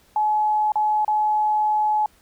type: tone with dropouts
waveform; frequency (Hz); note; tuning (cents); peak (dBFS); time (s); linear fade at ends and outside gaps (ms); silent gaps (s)
sine; 851; G#5; +42; -17; 0.16-2.06; 2; 0.72-0.756 / 1.048-1.079
effects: pink hiss -57 dBFS RMS until 2.21 s